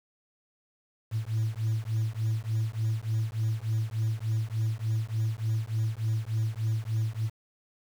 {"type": "beating tone pair", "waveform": "sine", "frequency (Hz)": [109, 112.4], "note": ["A2", "A2"], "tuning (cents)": [-16, 37], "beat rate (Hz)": 3.4, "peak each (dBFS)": -28, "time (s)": [1.11, 7.3], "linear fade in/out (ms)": 50, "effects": ["tanh soft clip ceiling -22 dBFS", "8-bit"]}